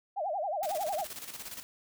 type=tone with vibrato; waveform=sine; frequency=698.5 Hz; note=F5; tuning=in tune; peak=-30 dBFS; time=0.16-1.05 s; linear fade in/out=20 ms; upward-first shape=sine; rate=11 Hz; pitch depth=270 cents each way
type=noise with tremolo; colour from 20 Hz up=white; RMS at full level=-41 dBFS; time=0.63-1.63 s; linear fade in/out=0 ms; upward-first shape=square; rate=17 Hz; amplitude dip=60%
effects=none